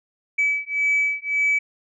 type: beating tone pair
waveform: sine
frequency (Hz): 2292 / 2293.8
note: D7 / D7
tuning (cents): -43 / -41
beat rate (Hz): 1.8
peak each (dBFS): -21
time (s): 0.38-1.59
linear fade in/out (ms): 10
effects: tanh soft clip ceiling -13 dBFS